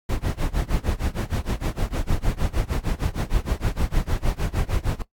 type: noise with tremolo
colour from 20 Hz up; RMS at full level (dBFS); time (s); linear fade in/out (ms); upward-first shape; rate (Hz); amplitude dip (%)
brown; -20; 0.09-5.02; 2; sine; 6.5; 95
effects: noise-tail reverb RT60 0.1 s tail -18 dB re dry + AAC 64 kbps